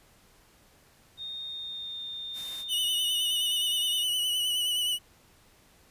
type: tone with pitch glide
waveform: sine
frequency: 3682 to 3633 Hz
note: A#7 to A#7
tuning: -22 to -45 cents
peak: -35 dBFS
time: 1.17-4.05 s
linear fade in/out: 50 ms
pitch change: -23 cents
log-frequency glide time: 1.44-2.04 s
type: noise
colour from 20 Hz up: white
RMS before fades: -45 dBFS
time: 2.33-2.65 s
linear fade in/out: 50 ms
type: tone with vibrato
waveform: 45% pulse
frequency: 2960 Hz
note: F#7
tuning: in tune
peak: -26 dBFS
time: 2.68-4.99 s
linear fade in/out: 50 ms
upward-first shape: triangle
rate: 9.6 Hz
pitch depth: 50 cents each way
effects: pink hiss -60 dBFS RMS until 5.9 s + resampled to 32000 Hz